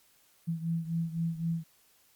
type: beating tone pair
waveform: sine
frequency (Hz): 164.81 / 168.71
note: E3 / E3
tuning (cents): 0 / +40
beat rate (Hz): 3.9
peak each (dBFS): -31 / -35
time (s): 0.47-1.64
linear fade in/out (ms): 20
effects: white hiss -65 dBFS RMS until 2.15 s + Opus 48 kbps